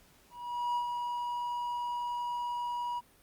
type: tone with ADSR envelope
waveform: triangle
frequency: 965 Hz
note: B5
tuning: 40 cents flat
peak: -26 dBFS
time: 0.3-3.01 s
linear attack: 460 ms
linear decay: 76 ms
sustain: -4 dB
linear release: 30 ms
effects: pink hiss -62 dBFS RMS until 3.22 s + Opus 48 kbps